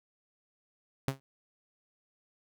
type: tone with exponential decay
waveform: sawtooth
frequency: 135.1 Hz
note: C#3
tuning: 44 cents flat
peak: -21 dBFS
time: 1.08-1.2 s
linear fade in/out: 0 ms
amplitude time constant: 24 ms
effects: none